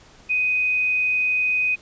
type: tone with frequency modulation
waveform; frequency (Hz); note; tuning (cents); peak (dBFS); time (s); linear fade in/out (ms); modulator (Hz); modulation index
sine; 2500; D#7; +8; -18; 0.29-1.76; 20; 27.6; 0.33
effects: pink hiss -50 dBFS RMS until 1.81 s + resampled to 16000 Hz